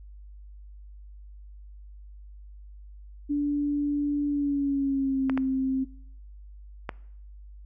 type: tone with pitch glide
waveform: sine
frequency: 289.8 to 264.2 Hz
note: D4 to C4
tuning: -23 to +17 cents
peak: -23 dBFS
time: 3.29-5.85 s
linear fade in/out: 20 ms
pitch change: -160 cents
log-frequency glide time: 4.28-5.32 s
type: clicks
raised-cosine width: 0.5 ms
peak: -15 dBFS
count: 3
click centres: 5.297 / 5.376 / 6.892 s
effects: noise-tail reverb RT60 0.7 s tail -22 dB re dry + added 50 Hz sine -43 dBFS peak until 7.65 s